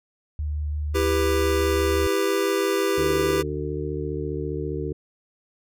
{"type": "tone with vibrato", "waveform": "sine", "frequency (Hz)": 74.7, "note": "D2", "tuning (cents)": 30, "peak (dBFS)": -24, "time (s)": [0.39, 2.07], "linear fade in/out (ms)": 0, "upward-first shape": "square", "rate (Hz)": 5.8, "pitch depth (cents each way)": 8}
{"type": "chord", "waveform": "square", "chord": "E minor", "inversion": "none", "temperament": "just", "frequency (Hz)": [329.6, 395.6, 494.4], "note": ["E4", "G4", "B4"], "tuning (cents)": [0, 16, 2], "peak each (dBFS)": [-28, -23, -28], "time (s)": [0.94, 3.43], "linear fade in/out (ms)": 20}
{"type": "harmonic tone", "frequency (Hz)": 74.9, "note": "D2", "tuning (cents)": 35, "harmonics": [1, 2, 4, 5, 6], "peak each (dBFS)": [-32, -32, -33, -31, -32], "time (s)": [2.97, 4.93], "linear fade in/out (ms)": 10}
{"effects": []}